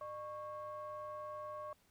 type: ring-modulated tone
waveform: triangle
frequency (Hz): 250.2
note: B3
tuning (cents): +23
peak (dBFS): -38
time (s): 0.01-1.73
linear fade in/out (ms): 2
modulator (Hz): 855
effects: pink hiss -72 dBFS RMS until 1.9 s